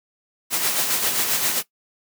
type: noise with tremolo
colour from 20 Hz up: white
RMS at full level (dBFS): -20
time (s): 0.5-1.63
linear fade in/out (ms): 50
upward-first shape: sine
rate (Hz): 7.5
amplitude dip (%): 45
effects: noise-tail reverb RT60 0.1 s tail -18 dB re dry + high-pass 150 Hz 12 dB/octave